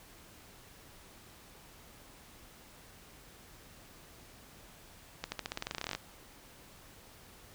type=accelerating click train; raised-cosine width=0.2 ms; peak=-18 dBFS; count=18; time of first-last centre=5.24-5.95 s; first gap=80 ms; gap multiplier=0.91; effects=pink hiss -56 dBFS RMS until 7.54 s